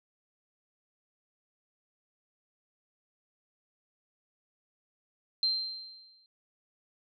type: tone with exponential decay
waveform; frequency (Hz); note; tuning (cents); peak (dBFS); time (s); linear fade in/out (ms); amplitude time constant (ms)
sine; 4140; C8; -19; -23; 5.43-6.26; 1; 180
effects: none